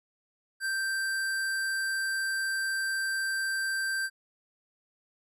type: tone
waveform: square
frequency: 1568 Hz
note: G6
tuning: in tune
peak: -29 dBFS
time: 0.6-4.1 s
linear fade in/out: 50 ms
effects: resampled to 32000 Hz